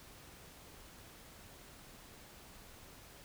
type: silence
effects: pink hiss -56 dBFS RMS until 3.24 s